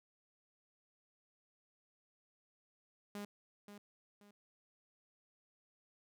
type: tone with echo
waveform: sawtooth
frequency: 204.6 Hz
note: G#3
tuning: 26 cents flat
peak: -39 dBFS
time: 3.15-3.25 s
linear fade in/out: 2 ms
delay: 530 ms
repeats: 2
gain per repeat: -9 dB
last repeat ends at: 4.31 s
effects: none